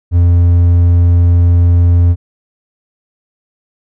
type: tone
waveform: triangle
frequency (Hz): 86.8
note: F2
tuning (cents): -10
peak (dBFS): -3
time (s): 0.11-2.16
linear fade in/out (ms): 50
effects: none